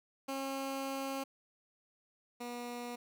15% pulse tone pair in turn, 270.8 / 241.7 Hz, C#4 / B3, -40 / -37 cents, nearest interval major second, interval 197 cents, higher first, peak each -30 / -34 dBFS, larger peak first, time 0.28-1.24 / 2.4-2.96 s, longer first, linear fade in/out 10 ms, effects none

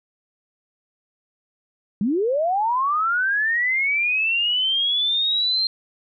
sine linear sweep, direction up, 185 to 4191 Hz, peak -18 dBFS, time 2.01-5.67 s, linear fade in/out 2 ms, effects none

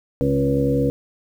harmonic tone with a mistuned harmonic, 69.3 Hz, C#2, in tune, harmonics 1 / 2 / 3 / 4 / 5 / 7 / 8, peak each -29 / -22 / -31 / -21 / -31 / -21 / -30 dBFS, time 0.21-0.9 s, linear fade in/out 0 ms, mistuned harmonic 4, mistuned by -17 cents, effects 8-bit

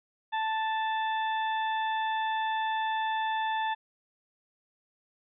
harmonic tone, 880 Hz, A5, in tune, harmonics 1 / 2 / 3 / 4, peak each -28 / -35 / -44 / -41 dBFS, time 0.32-3.75 s, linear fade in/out 20 ms, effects none

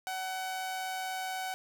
sawtooth tone with amplitude modulation, 752 Hz, F#5, 28 cents sharp, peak -29 dBFS, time 0.07-1.54 s, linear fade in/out 0 ms, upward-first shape sine, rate 177 Hz, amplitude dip 30%, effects none

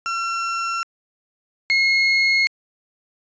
35% pulse tone pair in turn, 1358 / 2160 Hz, F6 / C#7, -49 / -45 cents, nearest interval minor sixth, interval 804 cents, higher second, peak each -20 / -13 dBFS, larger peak second, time 0.06-0.83 / 1.7-2.47 s, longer neither, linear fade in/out 0 ms, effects resampled to 16000 Hz

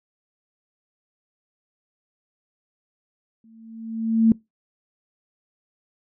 sine tone with exponential growth, 224.8 Hz, A3, 37 cents sharp, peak -10 dBFS, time 3.44-4.32 s, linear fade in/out 2 ms, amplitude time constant 190 ms, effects noise-tail reverb RT60 0.2 s tail -24 dB re dry

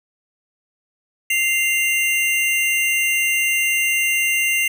square tone pair together, 2093 / 2773 Hz, C7 / F7, 0 / -13 cents, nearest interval perfect fourth, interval 487 cents, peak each -20 dBFS, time 1.3-4.68 s, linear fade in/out 5 ms, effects none

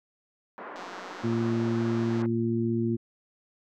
white band-pass noise, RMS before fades -41 dBFS, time 0.58-2.26 s, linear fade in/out 0 ms, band 230 to 1500 Hz, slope 24 dB/octave
click train, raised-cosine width 0.2 ms, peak -30 dBFS, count 268, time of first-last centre 0.76-2.219 s, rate 183 Hz
harmonic tone, 115.4 Hz, A#2, 17 cents flat, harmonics 1 / 2 / 3, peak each -30 / -27 / -29 dBFS, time 1.23-2.97 s, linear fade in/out 20 ms
effects none

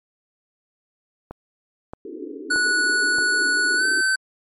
click train, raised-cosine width 1 ms, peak -19 dBFS, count 4, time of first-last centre 1.31-3.185 s, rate 1.6 Hz
pink band-pass noise, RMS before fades -34 dBFS, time 2.05-4.01 s, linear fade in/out 2 ms, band 270 to 450 Hz, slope 96 dB/octave
square tone with pitch glide, 1471 to 1536.1 Hz, F#6 to G6, -11 to -36 cents, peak -18 dBFS, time 2.5-4.16 s, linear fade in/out 10 ms, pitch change +75 cents, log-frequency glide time 3.76-3.85 s
effects MP3 48 kbps

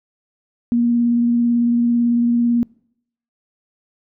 sine tone with vibrato, 237.4 Hz, A#3, 32 cents sharp, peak -13 dBFS, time 0.72-2.63 s, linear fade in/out 0 ms, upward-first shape triangle, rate 18 Hz, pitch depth 17 cents each way, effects noise-tail reverb RT60 0.7 s tail -25 dB re dry

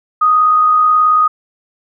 sine tone with amplitude modulation, 1244.5 Hz, D#6, in tune, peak -6 dBFS, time 0.21-1.28 s, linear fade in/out 10 ms, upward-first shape sine, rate 58.5 Hz, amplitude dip 30%, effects none

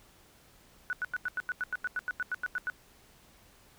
sine tone bursts, 1480 Hz, F#6, in tune, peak -29 dBFS, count 16, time 0.9-2.699 s, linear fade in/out 0 ms, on 29 ms, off 89 ms, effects pink hiss -60 dBFS RMS until 3.78 s

